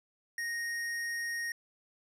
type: tone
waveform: square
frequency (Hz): 1864.7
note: A#6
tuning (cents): 0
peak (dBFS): -34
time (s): 0.38-1.52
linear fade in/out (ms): 2
effects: low-pass 12000 Hz 12 dB/octave